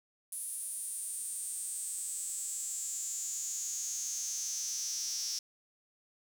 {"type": "tone with high-pass filter sweep", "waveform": "sawtooth", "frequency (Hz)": 227.4, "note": "A#3", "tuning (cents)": -43, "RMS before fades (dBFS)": -38, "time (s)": [0.32, 5.39], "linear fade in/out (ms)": 5, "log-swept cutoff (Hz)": [10000, 5500], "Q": 9, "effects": []}